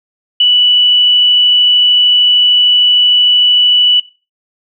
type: tone with frequency modulation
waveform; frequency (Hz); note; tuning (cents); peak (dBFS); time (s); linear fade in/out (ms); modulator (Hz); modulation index
sine; 2960; F#7; 0; -5; 0.4-4; 5; 33.2; 0.43
effects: noise-tail reverb RT60 0.3 s tail -19 dB re dry